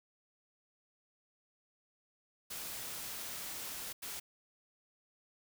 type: noise bursts at uneven times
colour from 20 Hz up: white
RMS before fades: -43 dBFS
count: 2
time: 2.5-3.93 / 4.02-4.2 s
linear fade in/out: 10 ms
effects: none